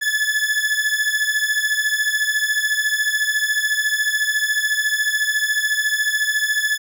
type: beating tone pair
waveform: 40% pulse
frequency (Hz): 1716 / 1730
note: A6 / A6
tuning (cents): -44 / -30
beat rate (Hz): 14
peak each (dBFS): -20 / -20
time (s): 0.01-6.78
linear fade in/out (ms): 20
effects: none